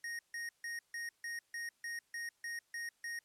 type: tone bursts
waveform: square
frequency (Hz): 1864.7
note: A#6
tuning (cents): 0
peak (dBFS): -40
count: 11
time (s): 0.04-3.19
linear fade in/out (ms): 2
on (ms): 150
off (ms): 150
effects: white hiss -75 dBFS RMS until 3.24 s + low-pass 11000 Hz 12 dB/octave